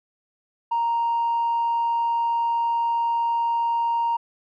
triangle tone with tanh clipping, 932.3 Hz, A#5, in tune, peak -20 dBFS, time 0.71-4.17 s, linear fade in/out 10 ms, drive 5 dB, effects none

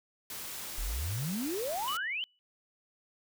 white noise, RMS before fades -41 dBFS, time 0.3-1.97 s, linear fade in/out 2 ms
sine exponential sweep, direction up, 36 to 3145 Hz, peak -32 dBFS, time 0.78-2.24 s, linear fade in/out 0 ms
sine tone with exponential decay, 2960 Hz, F#7, in tune, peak -33 dBFS, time 1.88-2.39 s, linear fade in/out 0 ms, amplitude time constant 110 ms
effects none

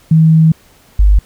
sine tone pair in turn, 160 / 50.4 Hz, D#3 / G1, +49 / +49 cents, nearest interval octave + minor sixth, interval 2000 cents, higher first, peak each -4 dBFS, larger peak neither, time 0.11-0.52 / 0.99-1.19 s, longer first, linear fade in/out 5 ms, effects pink hiss -47 dBFS RMS until 1.25 s

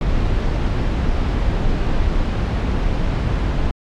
brown noise, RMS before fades -18 dBFS, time 0.01-3.71 s, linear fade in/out 2 ms, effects low-pass 4000 Hz 12 dB/octave + AAC 64 kbps

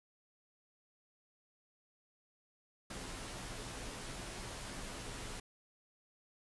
pink noise with comb filter, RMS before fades -45 dBFS, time 2.9-5.4 s, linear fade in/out 5 ms, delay 13 ms, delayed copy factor -0.5, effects resampled to 24000 Hz

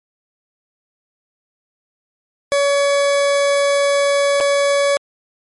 40% pulse tone with dropouts, 565 Hz, C#5, 33 cents sharp, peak -12 dBFS, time 2.52-4.97 s, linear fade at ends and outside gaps 0 ms, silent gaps 4.402-4.408 s, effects MP3 48 kbps

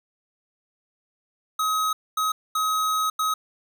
square tone bursts at uneven times, 1269 Hz, D#6, 34 cents sharp, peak -22 dBFS, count 4, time 1.59-1.93 / 2.17-2.32 / 2.55-3.1 / 3.19-3.34 s, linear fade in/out 5 ms, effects none

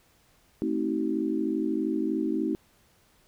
sine chord, A diminished seventh, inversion none, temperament just, 220 / 264 / 316.8 / 380.2 Hz, A3 / C4 / Eb4 / Gb4, 0 / +16 / +31 / +47 cents, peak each -32 / -31 / -28 / -33 dBFS, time 0.62-2.55 s, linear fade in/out 0 ms, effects pink hiss -63 dBFS RMS until 3.27 s

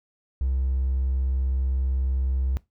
triangle tone with hard clipping, 65.41 Hz, C2, in tune, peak -22 dBFS, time 0.41-2.57 s, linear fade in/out 0 ms, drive 3 dB, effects noise-tail reverb RT60 0.2 s tail -20 dB re dry

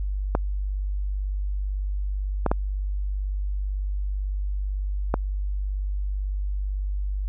clicks, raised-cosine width 1 ms, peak -7 dBFS, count 4, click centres 0.351 / 2.463 / 2.515 / 5.141 s, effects added 49 Hz sine -24 dBFS peak until 7.28 s

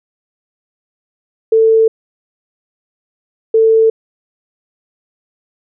sine tone bursts at uneven times, 445.8 Hz, A4, 23 cents sharp, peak -6 dBFS, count 2, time 1.52-1.88 / 3.54-3.9 s, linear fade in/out 5 ms, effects none

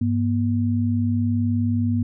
sine tone pair together, 100.81 / 240 Hz, G2 / B3, +49 / -49 cents, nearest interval octave + minor third, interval 1502 cents, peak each -21 dBFS, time 0.01-2.03 s, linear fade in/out 5 ms, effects none

